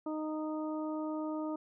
harmonic tone, 309.4 Hz, D#4, 10 cents flat, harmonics 1 / 2 / 3 / 4, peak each -35 / -41 / -45 / -47 dBFS, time 0.06-1.56 s, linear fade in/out 5 ms, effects none

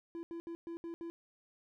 triangle tone bursts at uneven times, 336.4 Hz, E4, 35 cents sharp, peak -38 dBFS, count 6, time 0.15-0.23 / 0.31-0.4 / 0.47-0.55 / 0.67-0.77 / 0.84-0.94 / 1.01-1.1 s, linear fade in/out 0 ms, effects none

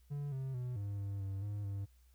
triangle tone with pitch steps, 143.8 / 133 / 124.4 / 100.9 / 99.7 / 97.4 / 102.8 / 99.3 Hz, D3 / C3 / B2 / G#2 / G2 / G2 / G#2 / G2, -36 / +29 / +13 / -49 / +30 / -11 / -17 / +23 cents, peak -35 dBFS, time 0.1-1.86 s, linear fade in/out 20 ms, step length 220 ms, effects added 62 Hz sine -62 dBFS peak until 2.14 s + white hiss -75 dBFS RMS until 2.14 s

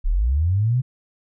sine linear sweep, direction up, 30.6 to 131.7 Hz, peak -16 dBFS, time 0.04-0.82 s, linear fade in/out 20 ms, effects none

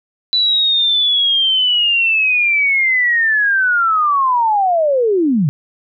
sine linear sweep, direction down, 3985 to 130.81 Hz, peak -11 dBFS, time 0.33-5.49 s, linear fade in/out 0 ms, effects none

